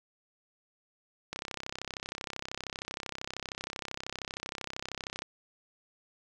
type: click train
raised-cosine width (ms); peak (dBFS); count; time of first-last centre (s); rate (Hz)
0.2; -19; 129; 1.33-5.221; 32.9
effects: none